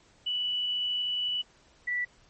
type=tone pair in turn; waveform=sine; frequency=2960 / 1961.9 Hz; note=F#7 / B6; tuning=0 / -12 cents; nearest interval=perfect fifth; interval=712 cents; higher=first; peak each=-27 dBFS; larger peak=neither; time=0.26-1.42 / 1.87-2.05 s; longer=first; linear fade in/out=10 ms; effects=pink hiss -61 dBFS RMS until 2.29 s + MP3 32 kbps